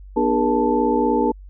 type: tone cluster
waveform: sine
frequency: 245.8 / 302.1 / 411.3 / 475.1 / 880 Hz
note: B3 / D4 / G#4 / A#4 / A5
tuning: -8 / +49 / -17 / +33 / 0 cents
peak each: -22 dBFS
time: 0.16-1.32 s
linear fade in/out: 10 ms
effects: added 48 Hz sine -37 dBFS peak until 1.49 s